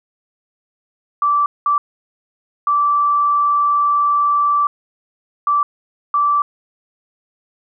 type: tone bursts at uneven times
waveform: sine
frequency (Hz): 1164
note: D6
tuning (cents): -16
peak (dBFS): -12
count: 5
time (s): 1.22-1.46 / 1.66-1.78 / 2.67-4.67 / 5.47-5.63 / 6.14-6.42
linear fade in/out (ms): 2
effects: none